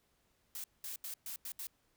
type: noise bursts at uneven times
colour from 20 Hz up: blue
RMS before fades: -43 dBFS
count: 6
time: 0.55-0.64 / 0.84-0.96 / 1.04-1.14 / 1.26-1.36 / 1.45-1.52 / 1.59-1.67 s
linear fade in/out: 2 ms
effects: pink hiss -75 dBFS RMS until 1.96 s